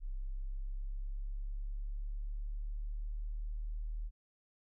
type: linear sweep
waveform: sine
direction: up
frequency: 32.7 to 38.89 Hz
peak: -36 dBFS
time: 0-4.11 s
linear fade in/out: 50 ms
effects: none